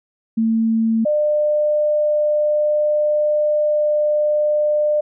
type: tone pair in turn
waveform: sine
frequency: 224.7 / 599.9 Hz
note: A3 / D5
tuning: +37 / +37 cents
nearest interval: octave + perfect fourth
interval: 1700 cents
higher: second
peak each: -14 dBFS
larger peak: neither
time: 0.37-1.05 / 1.05-5.01 s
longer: second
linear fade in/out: 10 ms
effects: none